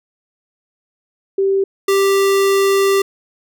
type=tone pair in turn; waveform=sine / square; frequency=389.8 / 392.7 Hz; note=G4 / G4; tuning=-10 / +3 cents; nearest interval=unison; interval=13 cents; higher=second; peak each=-12 dBFS; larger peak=neither; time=1.38-1.64 / 1.88-3.02 s; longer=second; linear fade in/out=5 ms; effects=none